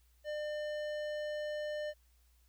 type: tone with tanh clipping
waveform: sine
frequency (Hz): 600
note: D5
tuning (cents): +37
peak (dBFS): -38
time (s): 0.24-1.94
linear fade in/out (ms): 50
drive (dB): 15
effects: added 60 Hz sine -65 dBFS peak until 2.48 s + white hiss -74 dBFS RMS until 2.48 s